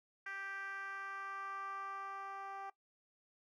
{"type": "tone with band-pass filter sweep", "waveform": "10% pulse", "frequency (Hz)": 392, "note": "G4", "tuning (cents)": 0, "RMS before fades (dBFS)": -45, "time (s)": [0.26, 2.7], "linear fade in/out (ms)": 5, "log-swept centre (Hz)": [1700, 900], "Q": 3.7, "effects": ["noise-tail reverb RT60 0.1 s tail -18 dB re dry"]}